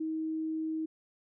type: tone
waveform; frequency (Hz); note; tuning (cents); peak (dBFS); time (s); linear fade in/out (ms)
sine; 317.2; D#4; +33; -31; 0-0.86; 10
effects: none